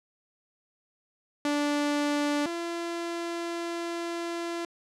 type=tone pair in turn; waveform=sawtooth; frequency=291.9 / 340 Hz; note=D4 / F4; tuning=-10 / -46 cents; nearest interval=minor third; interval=264 cents; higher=second; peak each=-21 / -27 dBFS; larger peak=first; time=1.45-2.46 / 2.46-4.65 s; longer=second; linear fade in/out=2 ms; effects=low-pass 8000 Hz 12 dB/octave